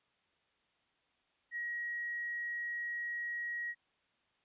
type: tone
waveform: sine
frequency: 1900 Hz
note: A#6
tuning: 33 cents sharp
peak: -36 dBFS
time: 1.51-3.75 s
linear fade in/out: 50 ms
effects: white hiss -75 dBFS RMS until 4.44 s + resampled to 8000 Hz